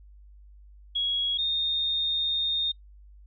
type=tone pair in turn; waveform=sine; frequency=3322 / 3671 Hz; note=G#7 / A#7; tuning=0 / -27 cents; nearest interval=major second; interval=173 cents; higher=second; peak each=-24 dBFS; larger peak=neither; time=0.95-1.38 / 1.38-2.72 s; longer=second; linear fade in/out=10 ms; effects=noise-tail reverb RT60 0.1 s tail -22 dB re dry + added 50 Hz sine -48 dBFS peak until 3.26 s